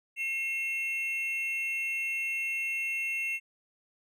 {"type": "tone pair together", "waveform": "triangle", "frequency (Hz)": [2150, 2700], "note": ["C7", "E7"], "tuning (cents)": [47, 41], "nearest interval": "major third", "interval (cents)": 394, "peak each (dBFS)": [-34, -29], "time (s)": [0.16, 3.4], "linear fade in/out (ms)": 50, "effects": []}